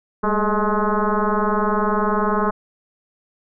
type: tone with frequency modulation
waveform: sine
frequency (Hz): 430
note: A4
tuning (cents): -40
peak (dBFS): -16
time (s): 0.23-2.51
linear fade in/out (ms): 10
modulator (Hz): 210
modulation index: 4.3
effects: none